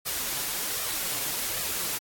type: noise with flanger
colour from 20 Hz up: white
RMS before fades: -30 dBFS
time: 0.05-1.99 s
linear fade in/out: 20 ms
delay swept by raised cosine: 1.6 to 7.2 ms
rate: 1.3 Hz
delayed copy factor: +0.55
effects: AAC 64 kbps